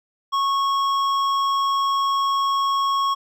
triangle tone with hard clipping, 1100 Hz, C#6, 14 cents flat, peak -20 dBFS, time 0.32-3.15 s, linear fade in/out 20 ms, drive 13 dB, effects none

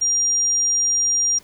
sine tone, 5700 Hz, F8, 34 cents sharp, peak -16 dBFS, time 0.01-1.39 s, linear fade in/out 10 ms, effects pink hiss -50 dBFS RMS until 1.43 s

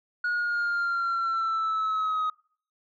sine linear sweep, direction down, 1451 to 1255 Hz, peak -22 dBFS, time 0.24-2.3 s, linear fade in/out 5 ms, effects noise-tail reverb RT60 0.5 s tail -25 dB re dry + tanh soft clip ceiling -23 dBFS

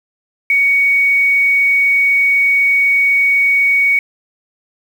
sine tone with quantisation, 2238 Hz, C#7, 16 cents sharp, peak -9 dBFS, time 0.5-3.99 s, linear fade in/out 2 ms, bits 6, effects none

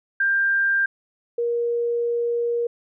sine tone pair in turn, 1590 / 472.7 Hz, G6 / A#4, +24 / +24 cents, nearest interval octave + major sixth, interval 2100 cents, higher first, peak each -17 / -20 dBFS, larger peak first, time 0.2-0.86 / 1.38-2.67 s, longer second, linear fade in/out 5 ms, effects none

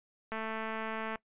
click train, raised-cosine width 0.5 ms, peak -23 dBFS, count 186, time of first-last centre 0.32-1.157 s, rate 221 Hz, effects noise-tail reverb RT60 0.1 s tail -21 dB re dry + resampled to 8000 Hz

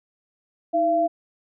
sine tone pair together, 317.5 / 680 Hz, D#4 / F5, +35 / -46 cents, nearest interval octave + minor second, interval 1319 cents, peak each -26 / -18 dBFS, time 0.73-1.08 s, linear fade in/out 20 ms, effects none

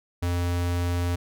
square tone, 87.6 Hz, F2, 6 cents sharp, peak -24 dBFS, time 0.22-1.16 s, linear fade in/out 10 ms, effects none

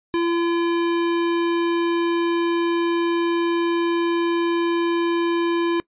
square tone, 340 Hz, F4, 46 cents flat, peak -19 dBFS, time 0.14-5.8 s, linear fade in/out 0 ms, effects noise-tail reverb RT60 0.1 s tail -22 dB re dry + resampled to 8000 Hz

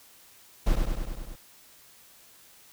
brown noise with echo, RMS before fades -22 dBFS, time 0.66-0.76 s, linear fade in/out 10 ms, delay 100 ms, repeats 6, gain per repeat -3 dB, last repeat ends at 1.36 s, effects white hiss -55 dBFS RMS until 2.72 s

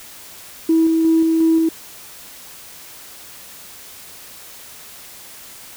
sine tone with tremolo, 324.7 Hz, E4, 26 cents flat, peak -10 dBFS, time 0.69-1.69 s, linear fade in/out 5 ms, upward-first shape square, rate 2.8 Hz, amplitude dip 25%, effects tanh soft clip ceiling -6 dBFS + white hiss -39 dBFS RMS until 5.76 s

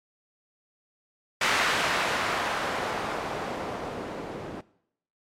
blue noise with low-pass filter sweep, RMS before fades -29 dBFS, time 1.41-4.61 s, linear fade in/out 5 ms, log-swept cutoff 1900 to 370 Hz, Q 0.75, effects noise-tail reverb RT60 0.7 s tail -20 dB re dry + MP3 96 kbps

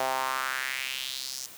sawtooth tone with high-pass filter sweep, 131.4 Hz, C3, 8 cents sharp, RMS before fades -32 dBFS, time 0-1.46 s, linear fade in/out 0 ms, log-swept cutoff 680 to 6100 Hz, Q 2.9, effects white hiss -47 dBFS RMS until 1.57 s

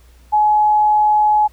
sine tone, 846 Hz, G#5, 32 cents sharp, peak -10 dBFS, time 0.32-1.48 s, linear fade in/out 20 ms, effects added 60 Hz sine -44 dBFS peak until 1.52 s + pink hiss -54 dBFS RMS until 1.52 s

